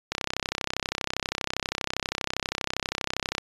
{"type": "click train", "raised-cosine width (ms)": 0.2, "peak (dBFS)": -9, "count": 107, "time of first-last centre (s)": [0.12, 3.382], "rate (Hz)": 32.5, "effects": ["resampled to 24000 Hz"]}